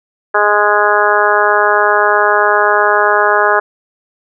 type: harmonic tone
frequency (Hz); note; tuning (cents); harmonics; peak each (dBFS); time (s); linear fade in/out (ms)
207.7; G#3; 0; 2 / 3 / 4 / 5 / 6 / 7 / 8; -16 / -16 / -16 / -16 / -16 / -16 / -16; 0.34-3.6; 10
effects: none